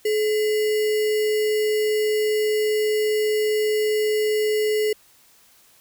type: tone with sample-and-hold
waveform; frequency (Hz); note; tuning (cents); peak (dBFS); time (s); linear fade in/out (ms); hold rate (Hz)
sine; 427.5; A4; -50; -18; 0.05-4.93; 5; 2450
effects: white hiss -55 dBFS RMS until 5.8 s